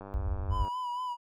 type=click train; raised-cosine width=1 ms; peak=-30 dBFS; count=67; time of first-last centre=0.01-0.681 s; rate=98.4 Hz
type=low-pass noise; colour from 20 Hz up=white; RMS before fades=-31 dBFS; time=0.14-0.65 s; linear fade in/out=0 ms; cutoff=100 Hz; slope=96 dB/octave
type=tone with vibrato; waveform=triangle; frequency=987.8 Hz; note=B5; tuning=in tune; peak=-30 dBFS; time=0.5-1.17 s; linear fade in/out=50 ms; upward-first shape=sine; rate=4.3 Hz; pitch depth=42 cents each way
effects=none